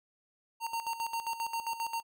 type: tone with tremolo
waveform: square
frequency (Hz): 919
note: A#5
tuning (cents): -25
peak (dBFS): -32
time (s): 0.6-2.03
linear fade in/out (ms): 50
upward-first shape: square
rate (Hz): 7.5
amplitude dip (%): 70
effects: none